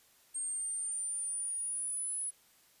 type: linear sweep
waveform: sine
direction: up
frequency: 8520 to 10220 Hz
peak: -34 dBFS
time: 0.34-2.31 s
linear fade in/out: 20 ms
effects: white hiss -65 dBFS RMS until 2.8 s + resampled to 32000 Hz